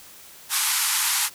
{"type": "band-pass noise", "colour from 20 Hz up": "white", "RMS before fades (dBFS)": -23, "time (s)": [0.49, 1.3], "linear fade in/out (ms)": 50, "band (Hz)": [810, 13000], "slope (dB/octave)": 96, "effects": ["white hiss -46 dBFS RMS until 1.34 s"]}